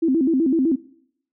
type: tone with vibrato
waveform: sine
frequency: 293.7 Hz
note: D4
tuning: in tune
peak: -15 dBFS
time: 0.02-0.76 s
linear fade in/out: 10 ms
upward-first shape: square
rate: 7.9 Hz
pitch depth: 200 cents each way
effects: noise-tail reverb RT60 0.7 s tail -21 dB re dry